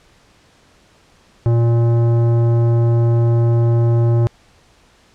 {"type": "tone with tanh clipping", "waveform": "sine", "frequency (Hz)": 117.1, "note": "A#2", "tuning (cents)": 8, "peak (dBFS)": -13, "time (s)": [1.46, 4.27], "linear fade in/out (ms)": 0, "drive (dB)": 14, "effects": ["pink hiss -52 dBFS RMS until 5.14 s", "low-pass 7000 Hz 12 dB/octave"]}